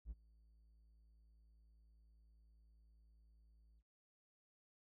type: tone with ADSR envelope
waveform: triangle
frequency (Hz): 55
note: A1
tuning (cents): 0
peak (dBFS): -40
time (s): 0.05-3.83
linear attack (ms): 58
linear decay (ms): 31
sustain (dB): -24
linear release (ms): 49
effects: none